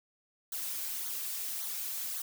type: noise with flanger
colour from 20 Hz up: blue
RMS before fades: -37 dBFS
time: 0.52-2.22 s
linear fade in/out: 5 ms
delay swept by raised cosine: 0.38 to 4.98 ms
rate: 1.8 Hz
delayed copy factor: -0.7
effects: none